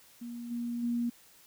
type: tone with level steps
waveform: sine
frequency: 237.7 Hz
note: A#3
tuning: 34 cents sharp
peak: -38 / -32 / -28 dBFS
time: 0.21-1.1 s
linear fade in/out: 10 ms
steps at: 0.5 / 0.82 s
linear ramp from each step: 20 ms
effects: white hiss -59 dBFS RMS until 1.46 s